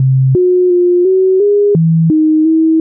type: tone with pitch steps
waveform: sine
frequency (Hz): 132 / 362.4 / 354.5 / 376.6 / 409.4 / 163.2 / 311.6 / 320.9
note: C3 / F#4 / F4 / F#4 / G#4 / E3 / D#4 / E4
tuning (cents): +16 / -36 / +26 / +31 / -25 / -17 / +3 / -46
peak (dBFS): -6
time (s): 0-2.8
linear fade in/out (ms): 2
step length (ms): 350
effects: none